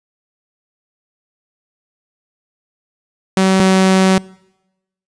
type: tone pair in turn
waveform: sawtooth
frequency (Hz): 189.9 / 189.18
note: F#3 / F#3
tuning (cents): +45 / +39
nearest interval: unison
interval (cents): 6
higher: first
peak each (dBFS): -6 / -5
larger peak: second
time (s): 3.37-3.6 / 3.6-4.18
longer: second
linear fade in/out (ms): 2
effects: noise-tail reverb RT60 0.9 s tail -24 dB re dry + resampled to 22050 Hz

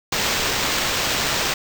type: noise with sample-and-hold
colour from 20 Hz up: violet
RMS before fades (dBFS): -22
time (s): 0.12-1.54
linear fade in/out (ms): 5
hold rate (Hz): 11025
effects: none

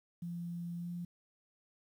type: tone with pitch glide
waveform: sine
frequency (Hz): 172 to 174.1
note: F3 to F3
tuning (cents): -26 to -5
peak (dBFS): -38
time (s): 0.22-1.05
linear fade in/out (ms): 5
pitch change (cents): +21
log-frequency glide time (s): 0.78-0.89
effects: 11-bit

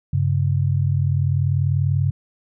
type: tone pair together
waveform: sine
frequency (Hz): 97.23 / 137.5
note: G2 / C#3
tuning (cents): -14 / -14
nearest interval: tritone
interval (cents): 600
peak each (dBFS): -19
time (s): 0.13-2.11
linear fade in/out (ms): 5
effects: none

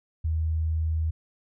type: tone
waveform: sine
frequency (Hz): 79.8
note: D#2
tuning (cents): +44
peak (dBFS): -23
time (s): 0.24-1.11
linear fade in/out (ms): 10
effects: none

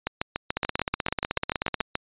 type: two click trains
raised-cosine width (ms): 0.3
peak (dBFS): -9 / -9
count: 21 / 14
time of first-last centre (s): 0.57-1.805 / 0.07-1.954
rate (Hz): 16.2 / 6.9
effects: resampled to 8000 Hz

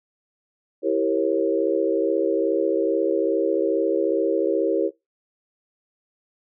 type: chord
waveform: sine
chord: E diminished seventh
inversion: none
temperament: equal with one note detuned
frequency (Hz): 329.6 / 392 / 466.2 / 542.6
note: E4 / G4 / Bb4 / Db5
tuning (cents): 0 / 0 / 0 / -37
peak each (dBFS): -24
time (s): 0.82-4.91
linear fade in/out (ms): 50
effects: noise-tail reverb RT60 0.2 s tail -23 dB re dry

